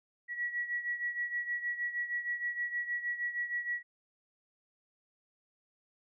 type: beating tone pair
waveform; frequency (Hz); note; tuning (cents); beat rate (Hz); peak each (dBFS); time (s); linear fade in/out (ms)
sine; 1927 / 1933.4; B6 / B6; -43 / -37; 6.4; -34 / -39; 0.28-3.83; 50
effects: none